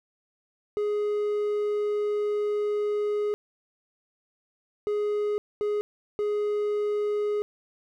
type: tone bursts at uneven times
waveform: triangle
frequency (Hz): 416.6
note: G#4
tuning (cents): +5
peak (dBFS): -22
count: 4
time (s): 0.77-3.34 / 4.87-5.38 / 5.61-5.81 / 6.19-7.42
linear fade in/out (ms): 0
effects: none